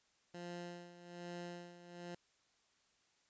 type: tone with tremolo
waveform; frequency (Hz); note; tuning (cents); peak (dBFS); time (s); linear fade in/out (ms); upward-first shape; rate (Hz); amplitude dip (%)
15% pulse; 174.61; F3; 0; -38; 0.34-2.15; 5; sine; 1.2; 75
effects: white hiss -75 dBFS RMS until 3.29 s + resampled to 16000 Hz